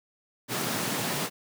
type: high-pass noise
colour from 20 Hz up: pink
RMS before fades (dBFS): -30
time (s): 0.48-1.3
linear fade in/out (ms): 50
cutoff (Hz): 120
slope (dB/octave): 48
effects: none